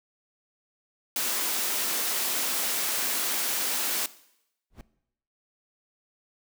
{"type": "high-pass noise", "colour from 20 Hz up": "white", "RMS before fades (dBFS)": -28, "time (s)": [1.16, 4.06], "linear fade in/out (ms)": 2, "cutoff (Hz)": 210, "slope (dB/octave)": 24}
{"type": "noise with exponential growth", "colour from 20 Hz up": "brown", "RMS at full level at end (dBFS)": -35, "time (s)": [4.7, 4.81], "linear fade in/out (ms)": 1, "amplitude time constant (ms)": 23}
{"effects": ["noise-tail reverb RT60 0.8 s tail -18 dB re dry"]}